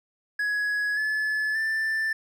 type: tone with pitch steps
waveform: triangle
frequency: 1676 / 1723.1 / 1771.6 Hz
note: G#6 / A6 / A6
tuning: +15 / -37 / +11 cents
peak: -22 dBFS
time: 0.39-2.13 s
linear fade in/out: 5 ms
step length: 580 ms
effects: none